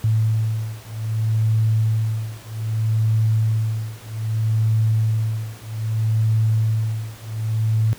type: beating tone pair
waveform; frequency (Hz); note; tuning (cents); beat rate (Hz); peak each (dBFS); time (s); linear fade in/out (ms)
sine; 110 / 110.63; A2 / A2; 0 / +10; 0.63; -20; 0.04-7.93; 0
effects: pink hiss -43 dBFS RMS until 7.98 s + high-pass 60 Hz 12 dB/octave